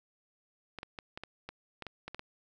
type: clicks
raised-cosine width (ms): 0.3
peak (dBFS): -25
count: 11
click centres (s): 0.787 / 0.831 / 0.988 / 1.175 / 1.236 / 1.49 / 1.823 / 1.867 / 2.08 / 2.146 / 2.194
effects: none